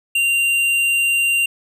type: tone with tanh clipping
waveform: sine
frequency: 2775 Hz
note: F7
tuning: 12 cents flat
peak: -16 dBFS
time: 0.15-1.46 s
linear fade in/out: 5 ms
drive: 11 dB
effects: none